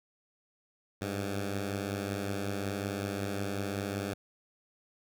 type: beating tone pair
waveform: 10% pulse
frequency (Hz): 99 / 104.4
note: G2 / G#2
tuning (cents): +18 / +10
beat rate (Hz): 5.4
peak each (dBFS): -25 / -33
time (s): 1.01-4.14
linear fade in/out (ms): 10
effects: none